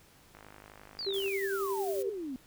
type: click train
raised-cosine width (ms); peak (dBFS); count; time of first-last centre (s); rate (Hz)
0.5; -35; 49; 0.35-1.28; 51.6
type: exponential sweep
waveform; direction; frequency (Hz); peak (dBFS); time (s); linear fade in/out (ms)
sine; down; 4862 to 246.9; -35; 0.99-2.36; 0
type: tone with tremolo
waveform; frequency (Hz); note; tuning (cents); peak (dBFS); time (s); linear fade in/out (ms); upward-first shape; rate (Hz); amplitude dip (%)
sine; 392; G4; 0; -29; 1.06-2.1; 10; triangle; 11; 45
type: noise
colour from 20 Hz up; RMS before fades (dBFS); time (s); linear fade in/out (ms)
blue; -45; 1.13-2.03; 10
effects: pink hiss -60 dBFS RMS until 2.46 s